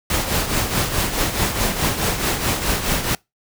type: noise with tremolo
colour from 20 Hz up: pink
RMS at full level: -18 dBFS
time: 0.1-3.15 s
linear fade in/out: 2 ms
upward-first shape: triangle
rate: 4.7 Hz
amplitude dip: 65%
effects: noise-tail reverb RT60 0.2 s tail -25 dB re dry